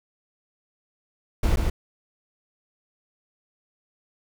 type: noise with echo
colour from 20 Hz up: brown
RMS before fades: -20 dBFS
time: 1.43-1.56 s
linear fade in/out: 5 ms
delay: 140 ms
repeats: 1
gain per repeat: -3 dB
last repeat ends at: 1.7 s
effects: none